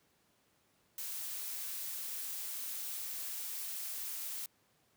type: noise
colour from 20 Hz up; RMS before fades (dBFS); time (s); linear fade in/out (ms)
blue; -41; 0.98-4.46; 2
effects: pink hiss -72 dBFS RMS until 4.96 s + high-pass 100 Hz 12 dB/octave